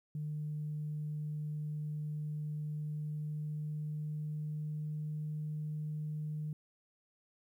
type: tone with pitch glide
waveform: sine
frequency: 150.8 to 152.29 Hz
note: D3 to D#3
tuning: +46 to -37 cents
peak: -35 dBFS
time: 0.15-6.53 s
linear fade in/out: 2 ms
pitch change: +17 cents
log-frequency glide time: 2.75-5.25 s
effects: tanh soft clip ceiling -31 dBFS + 12-bit